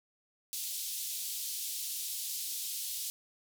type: band-pass noise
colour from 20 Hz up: white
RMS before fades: -38 dBFS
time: 0.53-3.1 s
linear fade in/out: 0 ms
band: 3300 to 16000 Hz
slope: 24 dB/octave
effects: none